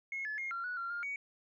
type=tone with pitch steps; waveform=sine; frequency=2168 / 1720 / 2139 / 1375 / 1469 / 1377 / 1409 / 2251 Hz; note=C#7 / A6 / C7 / F6 / F#6 / F6 / F6 / C#7; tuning=-39 / -40 / +38 / -27 / -13 / -25 / +15 / +26 cents; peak=-35 dBFS; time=0.12-1.16 s; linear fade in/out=2 ms; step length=130 ms; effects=tanh soft clip ceiling -31 dBFS